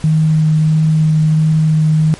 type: tone with vibrato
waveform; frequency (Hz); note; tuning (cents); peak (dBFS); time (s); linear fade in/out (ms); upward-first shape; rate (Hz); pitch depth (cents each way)
sine; 156.3; D#3; +8; -8; 0.04-2.14; 0; triangle; 1.5; 10
effects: pink hiss -36 dBFS RMS until 2.19 s + MP3 48 kbps

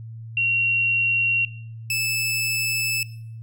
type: tone pair in turn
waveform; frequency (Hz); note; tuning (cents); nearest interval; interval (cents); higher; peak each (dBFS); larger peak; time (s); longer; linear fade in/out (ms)
sine / sawtooth; 2745 / 2624; F7 / E7; -31 / -9; minor second; 78; first; -18; neither; 0.37-1.45 / 1.9-3.03; second; 2
effects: noise-tail reverb RT60 0.6 s tail -18 dB re dry + added 113 Hz sine -34 dBFS peak until 3.42 s

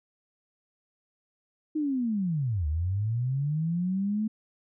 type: linear two-way sweep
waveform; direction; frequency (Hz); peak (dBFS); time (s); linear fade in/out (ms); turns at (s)
sine; down then up; 315.1 to 72.4 to 220.2; -25; 1.75-4.28; 10; 2.67
effects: none

